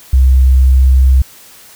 sine tone with pitch glide, 65 to 65.38 Hz, C2 to C2, -11 to -1 cents, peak -4 dBFS, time 0.13-1.22 s, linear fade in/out 5 ms, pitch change +10 cents, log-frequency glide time 0.53-0.96 s, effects white hiss -39 dBFS RMS until 1.75 s

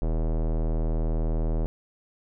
square tone with low-pass filter, 40.02 Hz, D#1, 50 cents sharp, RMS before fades -25 dBFS, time 0.02-1.66 s, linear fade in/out 0 ms, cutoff 580 Hz, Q 1.5, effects none

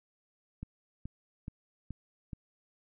click train, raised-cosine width 5 ms, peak -27 dBFS, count 5, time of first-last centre 0.63-2.332 s, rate 2.35 Hz, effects none

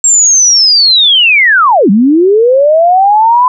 sine linear two-way sweep, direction down then up, 7560 to 185.2 to 1019 Hz, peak -3 dBFS, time 0.04-3.48 s, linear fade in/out 2 ms, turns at 1.9 s, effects none

